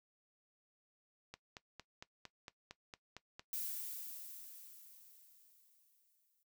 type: click train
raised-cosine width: 0.2 ms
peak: -31 dBFS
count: 10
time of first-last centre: 1.34-3.395 s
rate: 4.38 Hz
type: noise with exponential decay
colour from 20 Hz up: violet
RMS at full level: -40 dBFS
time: 3.53-6.43 s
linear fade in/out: 1 ms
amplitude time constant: 630 ms
effects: noise-tail reverb RT60 0.1 s tail -17 dB re dry